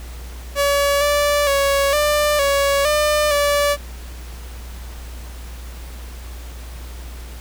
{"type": "tone with pitch steps", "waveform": "sawtooth", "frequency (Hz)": [567, 582, 557, 594, 560, 600, 578], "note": ["C#5", "D5", "C#5", "D5", "C#5", "D5", "D5"], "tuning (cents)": [39, -16, 8, 20, 18, 37, -28], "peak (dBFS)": -11, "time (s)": [0.55, 3.77], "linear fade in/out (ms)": 50, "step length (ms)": 460, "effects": ["added 60 Hz sine -31 dBFS peak until 7.4 s", "pink hiss -41 dBFS RMS until 7.4 s"]}